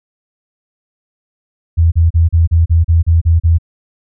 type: tone bursts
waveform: sine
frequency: 83 Hz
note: E2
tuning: 12 cents sharp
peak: -6 dBFS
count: 10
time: 1.77-3.585 s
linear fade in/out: 20 ms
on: 150 ms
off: 35 ms
effects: none